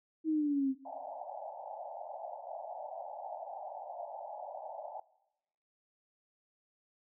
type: exponential sweep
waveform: sine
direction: down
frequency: 321.7 to 261.6 Hz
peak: -28 dBFS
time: 0.24-0.75 s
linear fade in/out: 50 ms
type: band-pass noise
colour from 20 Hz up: white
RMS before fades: -44 dBFS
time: 0.85-5 s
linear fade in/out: 5 ms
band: 580 to 860 Hz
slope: 96 dB/octave
effects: noise-tail reverb RT60 0.9 s tail -20 dB re dry